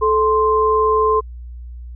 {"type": "tone pair together", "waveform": "sine", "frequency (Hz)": [435.2, 1046.2], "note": ["A4", "C6"], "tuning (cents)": [-19, -1], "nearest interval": "octave + minor third", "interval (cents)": 1518, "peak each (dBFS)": -15, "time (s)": [0.01, 1.21], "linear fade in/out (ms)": 20, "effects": ["added 60 Hz sine -30 dBFS peak until 1.95 s"]}